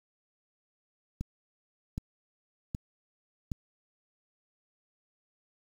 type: click train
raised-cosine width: 5 ms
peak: -21 dBFS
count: 4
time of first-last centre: 1.21-3.518 s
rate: 1.3 Hz
effects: 8-bit